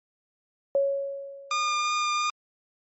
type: tone with exponential decay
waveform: sine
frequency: 554.4 Hz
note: C#5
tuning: in tune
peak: -18 dBFS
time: 0.75-1.9 s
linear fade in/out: 1 ms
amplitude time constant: 250 ms
type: tone with vibrato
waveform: sawtooth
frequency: 1210 Hz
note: D#6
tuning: 49 cents flat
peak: -20 dBFS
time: 1.51-2.3 s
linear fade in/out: 2 ms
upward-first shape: triangle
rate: 2.9 Hz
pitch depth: 11 cents each way
effects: MP3 32 kbps